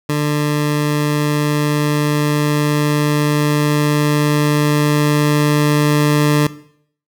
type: tone with level ramp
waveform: 20% pulse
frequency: 148.4 Hz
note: D3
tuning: 18 cents sharp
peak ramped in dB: -10 to -6 dBFS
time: 0.09-6.47 s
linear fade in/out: 5 ms
effects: noise-tail reverb RT60 0.6 s tail -17 dB re dry